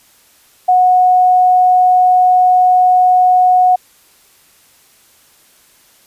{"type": "tone", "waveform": "sine", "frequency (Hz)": 732, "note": "F#5", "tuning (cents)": -19, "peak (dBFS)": -6, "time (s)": [0.68, 3.76], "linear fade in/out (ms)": 10, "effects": ["white hiss -49 dBFS RMS until 6.06 s", "resampled to 32000 Hz"]}